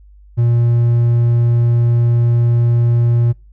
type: tone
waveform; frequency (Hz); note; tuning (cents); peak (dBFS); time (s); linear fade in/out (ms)
triangle; 118.5; A#2; +29; -8; 0.37-3.33; 20
effects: noise-tail reverb RT60 0.3 s tail -25 dB re dry + added 50 Hz sine -40 dBFS peak until 3.52 s